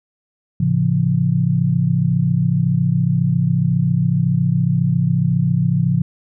sine chord, A augmented, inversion none, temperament just, 110 / 137.5 / 171.88 Hz, A2 / C#3 / E#3, 0 / -14 / -27 cents, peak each -21 / -17 / -17 dBFS, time 0.6-6.02 s, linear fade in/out 5 ms, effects none

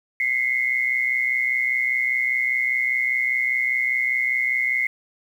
sine tone pair together, 2040 / 2165 Hz, C7 / C#7, -44 / -41 cents, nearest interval minor second, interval 103 cents, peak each -22 dBFS, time 0.2-4.87 s, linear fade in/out 2 ms, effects 8-bit

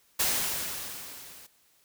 white noise with level ramp, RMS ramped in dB -25 to -50 dBFS, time 0.19-1.47 s, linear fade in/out 10 ms, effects white hiss -65 dBFS RMS until 1.84 s

